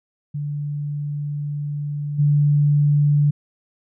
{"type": "tone with level steps", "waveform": "sine", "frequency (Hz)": 146.1, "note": "D3", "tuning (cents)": -9, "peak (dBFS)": [-23, -13], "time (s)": [0.34, 3.31], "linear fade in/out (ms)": 10, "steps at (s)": 2.18, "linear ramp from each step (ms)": 20, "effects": []}